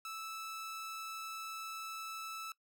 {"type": "tone", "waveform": "sawtooth", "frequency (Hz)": 1313, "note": "E6", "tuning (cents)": -7, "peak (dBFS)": -38, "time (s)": [0.05, 2.52], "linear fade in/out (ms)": 2, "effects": ["noise-tail reverb RT60 0.1 s tail -20 dB re dry"]}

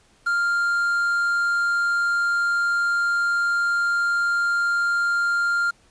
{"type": "tone with quantisation", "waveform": "triangle", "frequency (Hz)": 1396.9, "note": "F6", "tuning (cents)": 0, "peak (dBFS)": -17, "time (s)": [0.26, 5.71], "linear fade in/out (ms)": 10, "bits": 7, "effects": ["pink hiss -58 dBFS RMS until 5.9 s", "resampled to 22050 Hz"]}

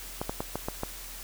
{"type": "clicks", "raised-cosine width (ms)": 1, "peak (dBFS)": -16, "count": 6, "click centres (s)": [0.215, 0.295, 0.405, 0.556, 0.685, 0.834], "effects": ["added 41 Hz sine -45 dBFS peak until 1.23 s", "white hiss -43 dBFS RMS until 1.23 s"]}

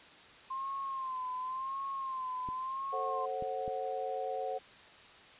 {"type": "tone with vibrato", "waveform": "sine", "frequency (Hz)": 1051, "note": "C6", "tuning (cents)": 7, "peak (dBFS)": -35, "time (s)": [0.5, 3.26], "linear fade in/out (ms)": 10, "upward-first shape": "sine", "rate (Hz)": 0.92, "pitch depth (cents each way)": 67}
{"type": "clicks", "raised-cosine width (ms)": 3, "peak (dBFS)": -32, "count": 3, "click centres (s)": [2.488, 3.424, 3.679]}
{"type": "chord", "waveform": "sine", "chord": "F# diminished", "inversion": "first", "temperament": "just", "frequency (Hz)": [444, 532.8, 740], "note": ["A4", "C5", "F#5"], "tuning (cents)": [16, 31, 0], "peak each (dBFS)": [-40, -38, -37], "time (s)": [2.92, 4.59], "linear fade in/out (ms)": 20}
{"effects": ["white hiss -55 dBFS RMS until 5.39 s", "resampled to 8000 Hz"]}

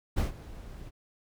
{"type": "noise with ADSR envelope", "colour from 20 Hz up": "brown", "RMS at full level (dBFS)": -25, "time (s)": [0.16, 0.91], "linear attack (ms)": 25, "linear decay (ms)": 130, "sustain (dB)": -19, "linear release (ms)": 33, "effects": []}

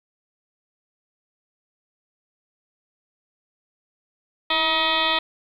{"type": "tone with frequency modulation", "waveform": "sine", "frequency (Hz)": 2217, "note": "C#7", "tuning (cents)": 0, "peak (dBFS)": -18, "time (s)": [4.5, 5.19], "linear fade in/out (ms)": 5, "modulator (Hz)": 315, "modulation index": 5.1, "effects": ["9-bit"]}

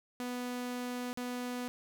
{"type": "tone with dropouts", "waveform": "sawtooth", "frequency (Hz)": 246.9, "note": "B3", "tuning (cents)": 0, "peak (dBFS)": -32, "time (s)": [0.2, 1.68], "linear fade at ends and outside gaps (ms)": 0, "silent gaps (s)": [1.13, 1.174], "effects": []}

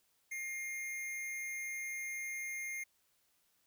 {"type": "tone with amplitude modulation", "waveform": "square", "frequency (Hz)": 2122, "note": "C7", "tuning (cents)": 24, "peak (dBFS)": -38, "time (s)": [0.31, 2.84], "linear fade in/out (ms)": 10, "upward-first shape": "sine", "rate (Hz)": 296, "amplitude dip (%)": 35, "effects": ["white hiss -75 dBFS RMS until 3.66 s"]}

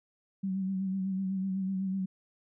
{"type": "tone with vibrato", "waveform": "sine", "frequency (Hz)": 190.8, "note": "G3", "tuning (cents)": -47, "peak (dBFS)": -29, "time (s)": [0.43, 2.06], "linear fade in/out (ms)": 10, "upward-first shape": "sine", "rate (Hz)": 8, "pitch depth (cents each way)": 37, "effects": []}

